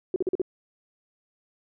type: tone bursts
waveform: sine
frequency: 370 Hz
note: F#4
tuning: in tune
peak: -21 dBFS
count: 5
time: 0.14-0.417 s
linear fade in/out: 2 ms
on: 21 ms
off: 43 ms
effects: none